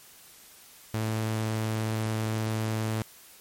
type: tone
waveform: sawtooth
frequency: 110 Hz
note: A2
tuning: in tune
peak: -23 dBFS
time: 0.94-3.02 s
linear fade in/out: 0 ms
effects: white hiss -52 dBFS RMS until 3.4 s + MP3 64 kbps